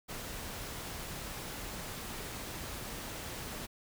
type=noise; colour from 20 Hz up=pink; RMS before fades=-42 dBFS; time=0.08-3.67 s; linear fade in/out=20 ms; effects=none